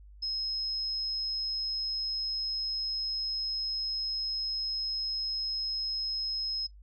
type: tone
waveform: sine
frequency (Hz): 5140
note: E8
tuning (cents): -45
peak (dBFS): -30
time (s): 0.22-6.67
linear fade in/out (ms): 10
effects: noise-tail reverb RT60 0.1 s tail -18 dB re dry + added 50 Hz sine -49 dBFS peak until 6.82 s